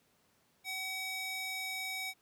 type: tone with high-pass filter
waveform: square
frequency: 757 Hz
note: F#5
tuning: 39 cents sharp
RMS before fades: -39 dBFS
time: 0.64-2.14 s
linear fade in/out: 50 ms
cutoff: 1900 Hz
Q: 1.3
effects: pink hiss -71 dBFS RMS until 2.21 s + high-pass 100 Hz 12 dB/octave